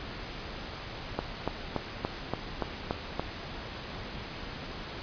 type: click train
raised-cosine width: 1 ms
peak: -14 dBFS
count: 8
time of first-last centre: 1.19-3.196 s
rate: 3.49 Hz
effects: pink hiss -40 dBFS RMS until 5.02 s + resampled to 11025 Hz